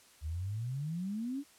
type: exponential sweep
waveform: sine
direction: up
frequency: 72.7 to 293.7 Hz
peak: -34 dBFS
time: 0.21-1.44 s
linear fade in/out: 50 ms
effects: white hiss -61 dBFS RMS until 1.58 s + low-pass 11000 Hz 12 dB/octave